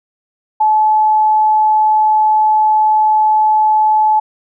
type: tone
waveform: sine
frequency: 861 Hz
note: A5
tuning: 38 cents flat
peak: -8 dBFS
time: 0.6-4.2 s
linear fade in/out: 10 ms
effects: none